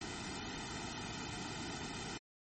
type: noise with comb filter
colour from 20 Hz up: pink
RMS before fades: -43 dBFS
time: 0.01-2.18 s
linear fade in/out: 5 ms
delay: 1.8 ms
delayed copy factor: -1
effects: low-pass 12000 Hz 12 dB/octave + MP3 32 kbps